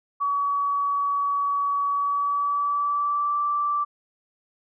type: tone with pitch glide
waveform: sine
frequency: 1134 to 1167.9 Hz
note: C#6 to D6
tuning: +39 to -10 cents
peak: -21 dBFS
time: 0.2-3.85 s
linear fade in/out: 20 ms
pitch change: +51 cents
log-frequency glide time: 1.89-3.39 s
effects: none